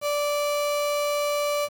35% pulse tone, 584 Hz, D5, 10 cents flat, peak -21 dBFS, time 0.01-1.69 s, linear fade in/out 50 ms, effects 8-bit

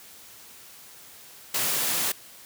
white high-pass noise, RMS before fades -26 dBFS, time 1.54-2.12 s, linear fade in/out 5 ms, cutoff 100 Hz, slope 96 dB/octave, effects white hiss -48 dBFS RMS until 2.45 s + high-pass 60 Hz 12 dB/octave

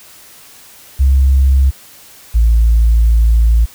sine tone pair in turn, 67.1 / 56.54 Hz, C2 / A1, +44 / +48 cents, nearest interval minor third, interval 296 cents, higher first, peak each -5 / -5 dBFS, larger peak neither, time 0.99-1.71 / 2.34-3.66 s, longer second, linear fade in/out 20 ms, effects tanh soft clip ceiling -3 dBFS + white hiss -40 dBFS RMS until 3.74 s

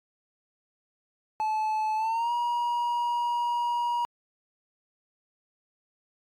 triangle tone with pitch glide, 866 to 955.4 Hz, A5 to A#5, -28 to +42 cents, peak -23 dBFS, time 1.4-4.05 s, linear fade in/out 0 ms, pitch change +170 cents, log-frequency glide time 1.96-2.32 s, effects AAC 64 kbps

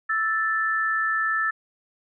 sine tone pair together, 1318.5 / 1760 Hz, E6 / A6, 0 / 0 cents, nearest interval perfect fourth, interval 500 cents, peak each -25 / -23 dBFS, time 0.09-1.51 s, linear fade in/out 10 ms, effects none

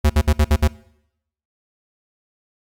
square tone bursts, 75.2 Hz, D2, 42 cents sharp, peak -12 dBFS, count 6, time 0.04-0.679 s, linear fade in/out 10 ms, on 59 ms, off 57 ms, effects noise-tail reverb RT60 0.8 s tail -22 dB re dry + AAC 64 kbps

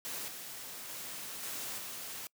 white noise with level steps, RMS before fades -40 / -45 / -43 / -40 / -43 dBFS, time 0.05-2.27 s, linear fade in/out 0 ms, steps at 0.28 / 0.89 / 1.43 / 1.78 s, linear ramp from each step 2 ms, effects noise-tail reverb RT60 0.1 s tail -26 dB re dry + high-pass 100 Hz 12 dB/octave

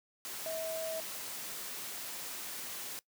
sine tone in noise, 645 Hz, E5, 38 cents flat, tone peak -36 dBFS, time 0.46-1 s, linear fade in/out 0 ms, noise white, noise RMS -42 dBFS, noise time 0.25-2.99 s, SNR +3 dB, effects noise-tail reverb RT60 0.1 s tail -20 dB re dry + high-pass 150 Hz 12 dB/octave

